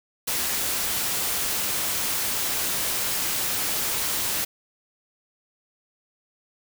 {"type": "noise", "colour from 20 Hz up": "white", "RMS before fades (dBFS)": -26, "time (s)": [0.27, 4.45], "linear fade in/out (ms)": 10, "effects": []}